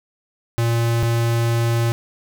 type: tone pair in turn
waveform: square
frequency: 116.54 / 116.54 Hz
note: A#2 / A#2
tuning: 0 / 0 cents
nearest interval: unison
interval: 0 cents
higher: neither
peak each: -17 dBFS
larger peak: neither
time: 0.58-1.03 / 1.03-1.92 s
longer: second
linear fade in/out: 0 ms
effects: none